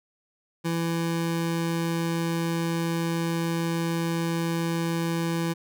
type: tone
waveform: 25% pulse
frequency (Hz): 166.9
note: E3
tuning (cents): +22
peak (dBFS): -21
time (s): 0.64-5.54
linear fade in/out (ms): 20
effects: none